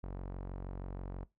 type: tone with low-pass filter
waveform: sawtooth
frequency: 46.25 Hz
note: F#1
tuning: in tune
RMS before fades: -42 dBFS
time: 0.03-1.25 s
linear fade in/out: 10 ms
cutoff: 980 Hz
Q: 0.86
effects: noise-tail reverb RT60 0.2 s tail -20 dB re dry